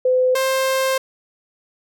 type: tone pair in turn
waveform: sine / sawtooth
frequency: 509 / 528.2 Hz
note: C5 / C5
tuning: -48 / +16 cents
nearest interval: minor second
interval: 64 cents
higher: second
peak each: -13 dBFS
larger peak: neither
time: 0.05-0.35 / 0.35-0.98 s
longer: second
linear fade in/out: 5 ms
effects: none